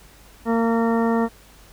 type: harmonic tone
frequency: 229.3 Hz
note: A#3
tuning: 28 cents flat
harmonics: 1 / 2 / 3 / 4 / 5 / 6 / 8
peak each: -19 / -23 / -28 / -28 / -32 / -34 / -35 dBFS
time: 0.45-1.29 s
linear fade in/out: 50 ms
effects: added 50 Hz sine -50 dBFS peak until 1.72 s + pink hiss -50 dBFS RMS until 1.72 s